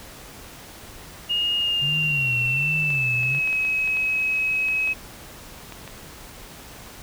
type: tone with pitch glide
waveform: sine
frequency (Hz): 2851 to 2555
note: F7 to D#7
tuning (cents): +35 to +45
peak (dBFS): -20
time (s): 1.29-4.94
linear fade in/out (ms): 20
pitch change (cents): -190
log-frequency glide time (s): 1.57-3.48
type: tone with vibrato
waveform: sine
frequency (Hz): 137.6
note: C#3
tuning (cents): -12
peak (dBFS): -27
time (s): 1.81-3.4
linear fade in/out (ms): 20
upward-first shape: sine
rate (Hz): 1.3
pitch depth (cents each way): 200
type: clicks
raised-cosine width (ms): 0.3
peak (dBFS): -21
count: 12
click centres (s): 2.904 / 3.232 / 3.349 / 3.475 / 3.529 / 3.65 / 3.876 / 3.97 / 4.685 / 4.875 / 5.723 / 5.877
effects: pink hiss -42 dBFS RMS until 7.02 s